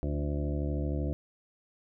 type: harmonic tone with a mistuned harmonic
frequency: 73 Hz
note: D2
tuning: 10 cents flat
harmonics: 1 / 2 / 3 / 4 / 5 / 7 / 8 / 9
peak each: -31 / -35 / -42 / -37 / -41 / -42 / -46 / -46 dBFS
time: 0.03-1.13 s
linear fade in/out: 0 ms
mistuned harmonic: 5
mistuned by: -16 cents
effects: none